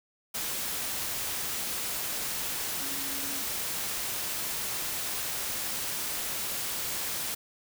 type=tone in noise; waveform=sine; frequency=275.5 Hz; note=C#4; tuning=11 cents flat; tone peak=-44 dBFS; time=2.8-3.43 s; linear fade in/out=10 ms; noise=white; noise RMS=-33 dBFS; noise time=0.34-7.35 s; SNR=-14 dB; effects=none